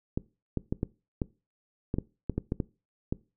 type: clicks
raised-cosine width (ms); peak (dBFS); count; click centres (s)
3; -15; 12; 0.175 / 0.573 / 0.725 / 0.831 / 1.218 / 1.941 / 1.985 / 2.297 / 2.38 / 2.521 / 2.602 / 3.125
effects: noise-tail reverb RT60 0.3 s tail -21 dB re dry